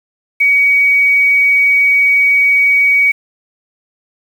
sine tone with quantisation, 2257 Hz, C#7, 31 cents sharp, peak -7 dBFS, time 0.4-3.12 s, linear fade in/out 10 ms, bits 6, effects none

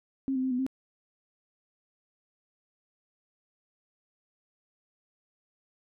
sine tone with pitch steps, 268.6 / 258.6 / 261.3 / 248.7 / 263.8 Hz, C4 / C4 / C4 / B3 / C4, +46 / -20 / -2 / +12 / +14 cents, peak -26 dBFS, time 0.28-0.665 s, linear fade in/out 0 ms, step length 77 ms, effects none

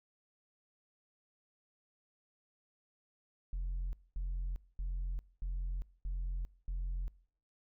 sine tone bursts, 43.65 Hz, F1, in tune, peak -32 dBFS, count 6, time 3.53-7.08 s, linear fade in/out 0 ms, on 400 ms, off 230 ms, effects noise-tail reverb RT60 0.6 s tail -23 dB re dry + tanh soft clip ceiling -33 dBFS

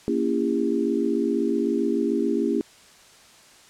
sine chord, A# diminished seventh, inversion none, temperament just, 233.1 / 279.7 / 335.6 / 402.8 Hz, A#3 / C#4 / E4 / G4, 0 / +16 / +31 / +47 cents, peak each -26 dBFS, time 0.08-2.61 s, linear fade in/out 0 ms, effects white hiss -51 dBFS RMS until 3.69 s + low-pass 8000 Hz 12 dB/octave

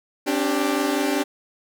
sawtooth chord, C suspended second, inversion none, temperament equal with one note detuned, 268.4 / 293.7 / 392 Hz, C4 / D4 / G4, +44 / 0 / 0 cents, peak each -22 / -19 / -22 dBFS, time 0.26-1.24 s, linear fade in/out 20 ms, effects none

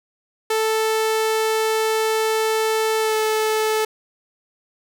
sawtooth tone with pitch glide, 440 to 435.2 Hz, A4 to A4, 0 to -19 cents, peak -14 dBFS, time 0.5-3.85 s, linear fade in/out 5 ms, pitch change -19 cents, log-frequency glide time 3-3.15 s, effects none

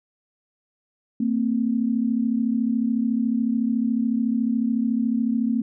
sine tone pair together, 226.7 / 260.6 Hz, A#3 / C4, -48 / -7 cents, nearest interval major second, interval 241 cents, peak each -21 / -24 dBFS, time 1.2-5.62 s, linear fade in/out 5 ms, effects none

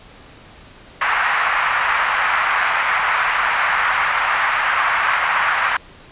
pink band-pass noise, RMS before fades -18 dBFS, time 1.01-5.77 s, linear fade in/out 5 ms, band 960 to 2200 Hz, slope 24 dB/octave, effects pink hiss -43 dBFS RMS until 6.11 s + resampled to 8000 Hz

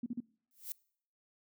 sine tone bursts, 239.5 Hz, A#3, 47 cents sharp, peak -34 dBFS, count 3, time 0.03-0.204 s, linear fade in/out 5 ms, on 32 ms, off 39 ms
violet noise with exponential growth, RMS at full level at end -37 dBFS, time 0.51-0.72 s, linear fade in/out 0 ms, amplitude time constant 45 ms
effects noise-tail reverb RT60 0.6 s tail -24 dB re dry

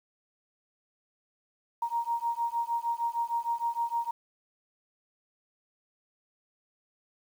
sine beating tone pair, 932.3 / 938.8 Hz, A#5 / A#5, 0 / +12 cents, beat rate 6.5 Hz, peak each -31 / -31 dBFS, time 1.82-4.11 s, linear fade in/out 5 ms, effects 9-bit

